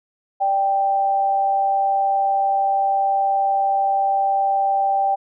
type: tone pair together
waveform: sine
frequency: 588 / 784.9 Hz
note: D5 / G5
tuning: +2 / +2 cents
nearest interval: perfect fourth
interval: 500 cents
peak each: -27 / -16 dBFS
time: 0.4-5.16 s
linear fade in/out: 20 ms
effects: none